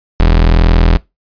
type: tone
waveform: 35% pulse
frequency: 41.23 Hz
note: E1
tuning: 1 cent sharp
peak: -4 dBFS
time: 0.2-0.97 s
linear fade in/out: 0 ms
effects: noise-tail reverb RT60 0.2 s tail -21 dB re dry + resampled to 11025 Hz